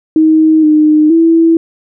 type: tone with pitch steps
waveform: sine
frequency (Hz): 315.2 / 305.8 / 329.2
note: D#4 / D#4 / E4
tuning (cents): +23 / -30 / -2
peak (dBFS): -4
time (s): 0.16-1.57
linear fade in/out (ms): 2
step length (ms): 470
effects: none